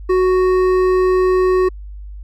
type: tone with hard clipping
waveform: sine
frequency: 370 Hz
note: F#4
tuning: in tune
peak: -13 dBFS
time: 0.09-1.69 s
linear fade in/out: 10 ms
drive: 9 dB
effects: added 50 Hz sine -29 dBFS peak until 2.23 s